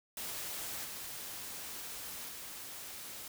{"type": "noise with level steps", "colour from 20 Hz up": "white", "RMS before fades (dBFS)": [-41, -44, -46], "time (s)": [0.17, 3.28], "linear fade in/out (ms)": 2, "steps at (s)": [0.84, 2.28], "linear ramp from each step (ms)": 10, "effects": []}